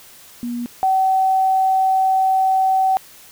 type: tone pair in turn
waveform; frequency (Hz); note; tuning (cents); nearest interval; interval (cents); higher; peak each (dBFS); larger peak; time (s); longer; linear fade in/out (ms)
sine; 240 / 762; B3 / G5; -49 / -49; octave + minor sixth; 2000; second; -22 / -13; second; 0.43-0.66 / 0.83-2.97; second; 0
effects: white hiss -44 dBFS RMS until 3.31 s